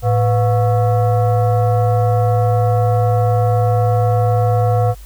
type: tone with frequency modulation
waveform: sine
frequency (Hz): 110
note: A2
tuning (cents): 0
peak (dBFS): -11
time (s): 0.02-4.95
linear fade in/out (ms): 50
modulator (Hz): 608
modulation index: 0.89
effects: added 50 Hz sine -33 dBFS peak until 5.05 s + white hiss -46 dBFS RMS until 5.05 s